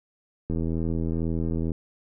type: click train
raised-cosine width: 3 ms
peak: -16 dBFS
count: 101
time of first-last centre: 0.5-1.718 s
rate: 82.1 Hz
effects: none